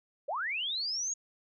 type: linear sweep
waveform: sine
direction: up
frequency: 493.2 to 6750 Hz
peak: -31 dBFS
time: 0.28-1.14 s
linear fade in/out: 10 ms
effects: none